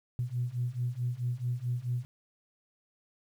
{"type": "beating tone pair", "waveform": "sine", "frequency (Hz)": [120.1, 124.7], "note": ["B2", "B2"], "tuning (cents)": [-48, 17], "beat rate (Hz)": 4.6, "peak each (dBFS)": [-33, -32], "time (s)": [0.19, 2.05], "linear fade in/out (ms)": 0, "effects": ["tanh soft clip ceiling -22 dBFS", "10-bit"]}